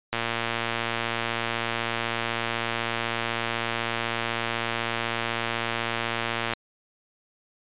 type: click train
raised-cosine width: 0.3 ms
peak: -10 dBFS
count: 744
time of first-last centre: 0.13-6.535 s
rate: 116 Hz
effects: resampled to 8000 Hz